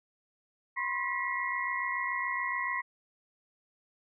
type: tone cluster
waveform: sine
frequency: 996 / 1063 / 1938 / 2130 Hz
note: B5 / C6 / B6 / C7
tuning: +14 / +27 / -33 / +30 cents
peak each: -39 / -35 / -33 / -38 dBFS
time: 0.76-2.82 s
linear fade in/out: 20 ms
effects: none